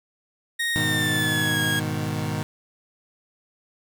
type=tone with pitch glide; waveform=30% pulse; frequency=1864.7 to 1642.2 Hz; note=A#6 to G#6; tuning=0 to -20 cents; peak=-20 dBFS; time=0.59-1.8 s; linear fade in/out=10 ms; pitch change=-220 cents; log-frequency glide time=0.73-1.61 s
type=chord; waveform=25% pulse; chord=G# minor; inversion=none; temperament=equal; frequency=103.83 / 123.47 / 155.56 Hz; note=G#2 / B2 / D#3; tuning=0 / 0 / 0 cents; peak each=-26 / -27 / -24 dBFS; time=0.76-2.43 s; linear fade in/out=0 ms
effects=none